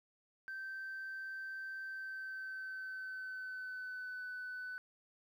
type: tone with pitch glide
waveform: sine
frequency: 1554 to 1500.2 Hz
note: G6 to F#6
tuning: -16 to +23 cents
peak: -40 dBFS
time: 0.48-4.78 s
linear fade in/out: 0 ms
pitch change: -61 cents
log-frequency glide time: 1.85-4.26 s
effects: tanh soft clip ceiling -39 dBFS + 12-bit

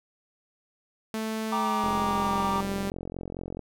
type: tone with pitch glide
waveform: sawtooth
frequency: 220 to 197.13 Hz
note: A3 to G3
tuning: 0 to +10 cents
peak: -25 dBFS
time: 1.14-2.9 s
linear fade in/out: 0 ms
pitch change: -190 cents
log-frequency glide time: 1.49-2.53 s
type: chord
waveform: triangle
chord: G minor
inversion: none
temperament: just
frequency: 784 / 940.8 / 1176 Hz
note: G5 / Bb5 / D6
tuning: 0 / +16 / +2 cents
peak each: -31 / -28 / -27 dBFS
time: 1.52-2.61 s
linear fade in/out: 5 ms
type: click train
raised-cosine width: 2 ms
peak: -22 dBFS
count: 79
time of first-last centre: 1.84-3.593 s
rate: 44.5 Hz
effects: none

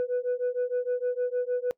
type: beating tone pair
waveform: sine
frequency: 491.4 / 497.9 Hz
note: B4 / B4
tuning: -9 / +14 cents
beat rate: 6.5 Hz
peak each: -27 dBFS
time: 0-1.71 s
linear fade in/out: 0 ms
effects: noise-tail reverb RT60 0.1 s tail -24 dB re dry + tanh soft clip ceiling -22 dBFS

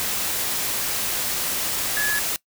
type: tone in noise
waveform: sine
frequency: 1698 Hz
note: G#6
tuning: 38 cents sharp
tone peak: -21 dBFS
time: 1.97-2.19 s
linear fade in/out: 0 ms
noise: white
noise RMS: -25 dBFS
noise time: 0-2.36 s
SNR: +1 dB
effects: noise-tail reverb RT60 0.1 s tail -21 dB re dry

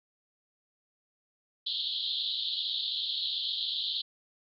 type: band-pass noise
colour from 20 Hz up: pink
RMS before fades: -33 dBFS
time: 1.66-4.02 s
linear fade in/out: 10 ms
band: 3200 to 4300 Hz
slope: 96 dB/octave
effects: none

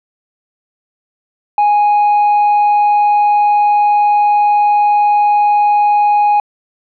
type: tone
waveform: sine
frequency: 829 Hz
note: G#5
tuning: 3 cents flat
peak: -5 dBFS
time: 1.58-6.4 s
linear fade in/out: 2 ms
effects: tanh soft clip ceiling -7 dBFS

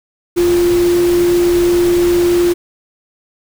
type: tone in noise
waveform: sine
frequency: 349.2 Hz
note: F4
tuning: in tune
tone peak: -9 dBFS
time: 0.36-2.54 s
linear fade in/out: 20 ms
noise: pink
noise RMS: -24 dBFS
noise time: 0.36-2.54 s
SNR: +12 dB
effects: none

